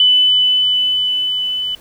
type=tone with level ramp; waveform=sine; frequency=2999 Hz; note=F#7; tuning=23 cents sharp; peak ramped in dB=-7 to -18 dBFS; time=0-1.75 s; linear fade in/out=2 ms; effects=pink hiss -45 dBFS RMS until 1.8 s